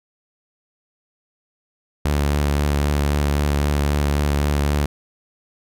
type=tone with vibrato; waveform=sawtooth; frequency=72.5 Hz; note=D2; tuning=22 cents flat; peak=-13 dBFS; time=2.05-4.86 s; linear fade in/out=5 ms; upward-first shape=triangle; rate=3.8 Hz; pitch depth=25 cents each way; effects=none